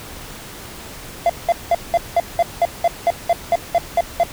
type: tone bursts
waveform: triangle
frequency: 685 Hz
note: F5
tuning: 34 cents flat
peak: -9 dBFS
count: 14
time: 1.26-4.234 s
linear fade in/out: 2 ms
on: 36 ms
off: 190 ms
effects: pink hiss -35 dBFS RMS until 4.32 s